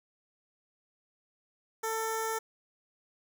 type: tone with notch filter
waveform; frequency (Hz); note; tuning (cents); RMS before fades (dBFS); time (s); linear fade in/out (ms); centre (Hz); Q
10% pulse; 445.3; A4; +21; -33; 1.83-2.39; 10; 2700; 0.85
effects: none